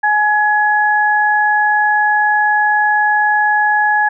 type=tone pair together; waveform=sine; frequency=842 / 1684 Hz; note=G#5 / G#6; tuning=+24 / +24 cents; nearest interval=octave; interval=1200 cents; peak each=-13 dBFS; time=0.03-4.09 s; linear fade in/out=10 ms; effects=none